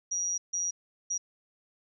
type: tone bursts at uneven times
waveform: sine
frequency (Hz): 5760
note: F#8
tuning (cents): -47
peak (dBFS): -28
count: 3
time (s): 0.11-0.38 / 0.53-0.71 / 1.1-1.18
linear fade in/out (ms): 10
effects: none